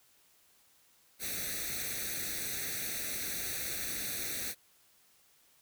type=noise with comb filter; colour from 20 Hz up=white; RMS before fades=-37 dBFS; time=1.19-4.55 s; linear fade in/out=50 ms; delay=0.49 ms; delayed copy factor=+0.85; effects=white hiss -66 dBFS RMS until 5.61 s